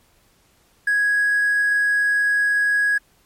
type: tone with hard clipping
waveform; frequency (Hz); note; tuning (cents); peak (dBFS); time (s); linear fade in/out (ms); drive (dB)
triangle; 1661.2; G#6; 0; -16; 0.87-2.98; 5; 4
effects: pink hiss -59 dBFS RMS until 3.25 s + MP3 64 kbps